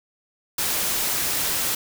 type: noise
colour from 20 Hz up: white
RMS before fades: -24 dBFS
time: 0.58-1.75 s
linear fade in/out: 5 ms
effects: none